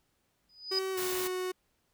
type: tone with exponential growth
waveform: sine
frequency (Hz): 4974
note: D#8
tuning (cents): -1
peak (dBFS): -25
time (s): 0.49-0.79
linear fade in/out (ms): 5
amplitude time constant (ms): 65
type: tone with pitch glide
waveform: 45% pulse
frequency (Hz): 380.9 to 368.1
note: G4 to F#4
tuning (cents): -50 to -9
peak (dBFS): -32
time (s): 0.71-1.52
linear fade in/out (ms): 10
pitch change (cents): -59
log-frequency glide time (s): 0.93-0.98
type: noise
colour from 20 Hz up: white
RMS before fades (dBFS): -37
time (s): 0.97-1.28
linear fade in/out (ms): 10
effects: pink hiss -75 dBFS RMS until 1.93 s